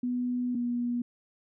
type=tone pair in turn; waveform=sine; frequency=246.9 / 241.4 Hz; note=B3 / B3; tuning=0 / -39 cents; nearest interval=unison; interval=39 cents; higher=first; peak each=-27 dBFS; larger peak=neither; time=0.03-0.55 / 0.55-1.02 s; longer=first; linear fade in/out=5 ms; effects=none